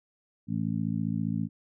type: harmonic tone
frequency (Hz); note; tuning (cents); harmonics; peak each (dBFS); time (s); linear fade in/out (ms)
55; A1; 0; 2 / 3 / 4 / 5; -34 / -31 / -31 / -36; 0.47-1.49; 50
effects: none